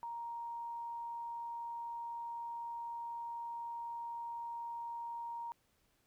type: tone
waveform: sine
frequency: 936 Hz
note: A#5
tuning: 7 cents sharp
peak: -40 dBFS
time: 0.03-5.52 s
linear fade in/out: 0 ms
effects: pink hiss -75 dBFS RMS until 6.06 s